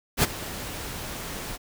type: noise with ADSR envelope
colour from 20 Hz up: pink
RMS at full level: -18 dBFS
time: 0.17-1.58 s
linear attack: 62 ms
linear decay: 24 ms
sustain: -17 dB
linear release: 33 ms
effects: none